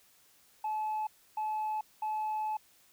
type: tone bursts at uneven times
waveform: sine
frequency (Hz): 861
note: A5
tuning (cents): -38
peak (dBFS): -29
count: 3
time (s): 0.64-1.07 / 1.37-1.81 / 2.02-2.57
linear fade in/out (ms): 5
effects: tanh soft clip ceiling -29 dBFS + white hiss -64 dBFS RMS until 2.92 s